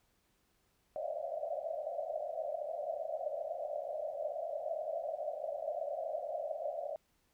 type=band-pass noise; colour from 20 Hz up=pink; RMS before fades=-39 dBFS; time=0.96-6.96 s; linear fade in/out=0 ms; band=570 to 690 Hz; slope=96 dB/octave; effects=pink hiss -75 dBFS RMS until 7.33 s